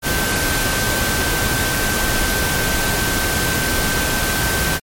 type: tone in noise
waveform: sine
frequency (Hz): 1550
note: G6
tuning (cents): -20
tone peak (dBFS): -23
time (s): 0.02-4.8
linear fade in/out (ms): 50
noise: pink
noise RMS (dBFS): -19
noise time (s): 0.02-4.8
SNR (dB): -7
effects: MP3 64 kbps